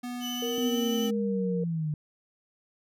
square tone with pitch glide, 245.3 to 259.9 Hz, B3 to C4, -12 to -11 cents, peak -34 dBFS, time 0.03-1.11 s, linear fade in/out 10 ms, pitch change +101 cents, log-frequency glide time 0.37-0.81 s
35% pulse tone with vibrato, 3000 Hz, F#7, 23 cents sharp, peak -32 dBFS, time 0.2-1.11 s, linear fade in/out 50 ms, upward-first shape sine, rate 11 Hz, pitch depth 18 cents each way
sine tone, 468.7 Hz, A#4, 9 cents sharp, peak -30 dBFS, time 0.42-1.64 s, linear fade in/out 5 ms
sine linear sweep, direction down, 252.5 to 148.4 Hz, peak -27 dBFS, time 0.58-1.94 s, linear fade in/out 2 ms
effects none

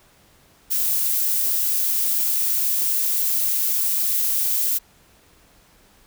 violet noise, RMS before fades -21 dBFS, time 0.7-4.79 s, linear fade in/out 20 ms, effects pink hiss -55 dBFS RMS until 6.06 s

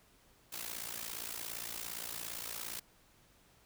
white noise with amplitude modulation, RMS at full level -39 dBFS, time 0.52-2.8 s, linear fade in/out 10 ms, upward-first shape sine, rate 57.4 Hz, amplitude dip 80%, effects pink hiss -66 dBFS RMS until 3.65 s

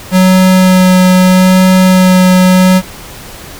square tone with vibrato, 185 Hz, F#3, in tune, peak -4 dBFS, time 0.11-2.82 s, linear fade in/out 50 ms, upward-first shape sine, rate 0.79 Hz, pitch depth 10 cents each way, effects pink hiss -29 dBFS RMS until 3.59 s

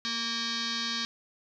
sine tone with frequency modulation, 233.1 Hz, A#3, in tune, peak -29 dBFS, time 0.05-1.05 s, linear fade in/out 0 ms, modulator 693 Hz, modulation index 7.2, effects none

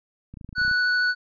clicks, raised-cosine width 5 ms, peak -27 dBFS, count 11, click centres 0.34 / 0.372 / 0.412 / 0.446 / 0.491 / 0.528 / 0.582 / 0.616 / 0.65 / 0.68 / 0.713 s
square tone with vibrato, 1480 Hz, F#6, in tune, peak -20 dBFS, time 0.55-1.15 s, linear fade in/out 50 ms, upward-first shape triangle, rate 13 Hz, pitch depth 8 cents each way
effects resampled to 11025 Hz

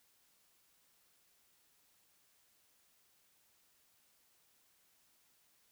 silence, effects white hiss -72 dBFS RMS until 5.71 s

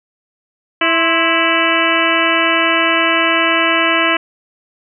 harmonic tone with a mistuned harmonic, 329.6 Hz, E4, in tune, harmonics 1 / 2 / 3 / 4 / 5 / 6 / 7 / 8 / 9, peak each -20 / -20 / -20 / -20 / -20 / -20 / -20 / -20 / -20 dBFS, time 0.81-4.17 s, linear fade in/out 5 ms, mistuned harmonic 3, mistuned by +100 cents, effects none

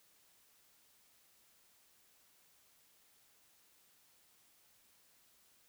silence, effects white hiss -69 dBFS RMS until 5.68 s

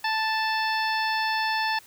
harmonic tone, 880 Hz, A5, in tune, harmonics 1 / 2 / 3 / 4 / 5 / 6, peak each -26 / -28 / -33 / -37 / -35 / -36 dBFS, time 0.04-1.79 s, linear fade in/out 5 ms, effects white hiss -52 dBFS RMS until 1.86 s

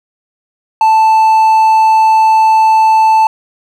triangle tone, 880 Hz, A5, in tune, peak -3 dBFS, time 0.81-3.27 s, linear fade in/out 2 ms, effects none

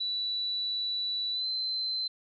sine tone with pitch glide, 3951 to 4079 Hz, B7 to C8, 0 to -45 cents, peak -29 dBFS, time 0-2.08 s, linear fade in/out 10 ms, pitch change +55 cents, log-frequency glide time 1.32-1.46 s, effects none

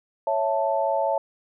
sine chord, A major, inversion first, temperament equal, 554.4 / 659.3 / 880 Hz, C#5 / E5 / A5, 0 / 0 / 0 cents, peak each -25 dBFS, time 0.27-1.18 s, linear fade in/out 2 ms, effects none

